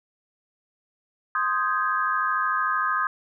sine chord, Ab major seventh, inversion first, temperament equal, 1046.5 / 1244.5 / 1568 / 1661.2 Hz, C6 / Eb6 / G6 / Ab6, 0 / 0 / 0 / 0 cents, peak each -28 / -24 / -29 / -30 dBFS, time 1.35-3.07 s, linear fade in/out 2 ms, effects none

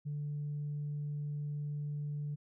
sine tone, 146.83 Hz, D3, in tune, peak -34 dBFS, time 0.05-2.36 s, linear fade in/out 20 ms, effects tanh soft clip ceiling -32 dBFS

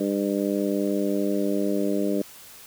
harmonic tone, 100.3 Hz, G2, 40 cents sharp, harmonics 2 / 3 / 4 / 5 / 6, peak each -27 / -26 / -29 / -31 / -31 dBFS, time 0-2.22 s, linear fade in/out 5 ms, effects white hiss -46 dBFS RMS until 2.66 s

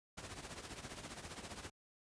pink noise with tremolo, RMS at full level -45 dBFS, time 0.17-1.7 s, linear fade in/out 10 ms, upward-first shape triangle, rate 15 Hz, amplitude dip 75%, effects high-pass 60 Hz 12 dB/octave + resampled to 22050 Hz

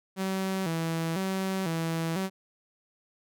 sawtooth tone with vibrato, 176.9 Hz, F3, 23 cents sharp, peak -24 dBFS, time 0.16-2.3 s, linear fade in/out 50 ms, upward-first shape square, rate 1 Hz, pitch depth 130 cents each way, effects none

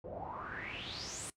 pink noise with low-pass filter sweep, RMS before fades -43 dBFS, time 0.04-1.3 s, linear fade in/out 2 ms, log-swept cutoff 500 to 9600 Hz, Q 7.2, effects noise-tail reverb RT60 0.1 s tail -19 dB re dry + high-pass 60 Hz 12 dB/octave

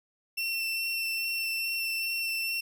30% pulse tone with vibrato, 2699 Hz, E7, 40 cents sharp, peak -26 dBFS, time 0.37-2.61 s, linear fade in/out 10 ms, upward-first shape sine, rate 2.4 Hz, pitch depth 12 cents each way, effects 11-bit

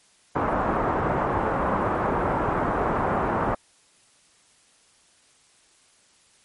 white low-pass noise, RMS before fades -24 dBFS, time 0.35-3.55 s, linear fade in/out 10 ms, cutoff 1200 Hz, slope 24 dB/octave, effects white hiss -59 dBFS RMS until 6.44 s + MP3 48 kbps

